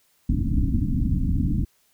pink low-pass noise, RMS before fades -22 dBFS, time 0.29-1.65 s, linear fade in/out 5 ms, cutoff 300 Hz, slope 96 dB/octave, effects white hiss -64 dBFS RMS until 1.93 s

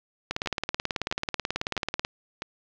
two click trains, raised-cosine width 0.2 ms, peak -14 / -9 dBFS, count 4 / 33, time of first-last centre 0.46-2.421 / 0.31-2.049 s, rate 1.53 / 18.4 Hz, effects low-pass 5000 Hz 12 dB/octave + 8-bit

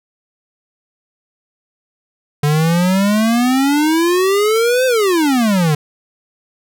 square exponential two-way sweep, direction up then down, 144.7 to 523.3 to 144.7 Hz, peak -12 dBFS, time 2.43-5.75 s, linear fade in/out 5 ms, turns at 4.86 s, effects none

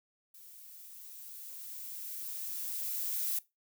violet noise with level ramp, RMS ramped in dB -54 to -33 dBFS, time 0.34-3.39 s, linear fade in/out 5 ms, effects noise-tail reverb RT60 0.2 s tail -19 dB re dry

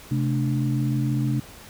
sine tone cluster, 131.3 / 217.7 / 294.2 Hz, C3 / A3 / D4, +6 / -18 / +3 cents, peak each -22 / -28 / -28 dBFS, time 0.11-1.4 s, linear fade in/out 5 ms, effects pink hiss -45 dBFS RMS until 1.69 s

